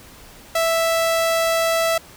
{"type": "tone", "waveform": "sawtooth", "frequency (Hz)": 659.3, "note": "E5", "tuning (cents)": 0, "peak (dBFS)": -13, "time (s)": [0.55, 1.98], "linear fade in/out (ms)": 5, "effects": ["pink hiss -44 dBFS RMS until 2.16 s"]}